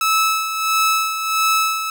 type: tone with tremolo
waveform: sawtooth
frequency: 1304 Hz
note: E6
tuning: 19 cents flat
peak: -10 dBFS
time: 0.01-1.9 s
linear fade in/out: 2 ms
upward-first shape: sine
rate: 1.5 Hz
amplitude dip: 60%
effects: none